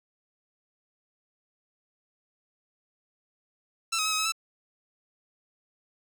10% pulse tone with pitch steps, 1337 / 1267 / 1285 / 1267 / 1286 / 1322 Hz, E6 / D#6 / E6 / D#6 / E6 / E6, +24 / +31 / -45 / +31 / -43 / +5 cents, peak -17 dBFS, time 3.92-4.322 s, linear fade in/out 10 ms, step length 67 ms, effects none

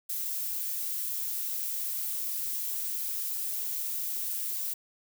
violet noise, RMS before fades -33 dBFS, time 0.09-4.74 s, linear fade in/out 10 ms, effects none

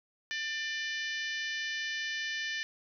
harmonic tone, 595 Hz, D5, 22 cents sharp, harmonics 3 / 4 / 5 / 6 / 7 / 8 / 9 / 10, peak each -35 / -42 / -41 / -45 / -47 / -47 / -49 / -48 dBFS, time 0.31-2.63 s, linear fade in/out 0 ms, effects none

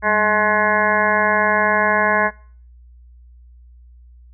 harmonic tone with a mistuned harmonic, 212.2 Hz, G#3, 38 cents sharp, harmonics 1 / 2 / 3 / 4 / 5 / 7 / 8 / 9 / 10, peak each -27 / -26 / -21 / -23 / -20 / -23 / -19 / -27 / -27 dBFS, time 0.02-2.31 s, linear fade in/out 50 ms, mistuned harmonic 1, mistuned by -87 cents, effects noise-tail reverb RT60 0.5 s tail -24 dB re dry + added 60 Hz sine -42 dBFS peak until 4.33 s

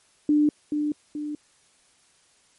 sine tone with echo, 297.8 Hz, D4, 24 cents sharp, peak -16 dBFS, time 0.29-0.49 s, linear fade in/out 2 ms, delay 430 ms, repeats 2, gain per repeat -6 dB, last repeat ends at 1.35 s, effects white hiss -61 dBFS RMS until 2.58 s + MP3 48 kbps

